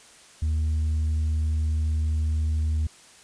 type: tone with tanh clipping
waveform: triangle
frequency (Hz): 77.9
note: D#2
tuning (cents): +3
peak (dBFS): -22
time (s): 0.42-2.87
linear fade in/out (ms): 5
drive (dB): 7
effects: white hiss -51 dBFS RMS until 3.23 s + resampled to 22050 Hz